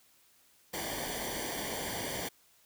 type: noise with comb filter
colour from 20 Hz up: pink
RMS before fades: -37 dBFS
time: 0.73-2.29 s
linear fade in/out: 10 ms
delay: 0.76 ms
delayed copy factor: -0.8
effects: white hiss -65 dBFS RMS until 2.65 s